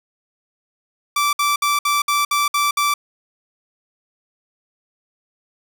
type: tone bursts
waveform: sawtooth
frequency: 1165 Hz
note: D6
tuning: 14 cents flat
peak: -12 dBFS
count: 8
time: 1.16-2.94 s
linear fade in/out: 5 ms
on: 170 ms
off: 60 ms
effects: none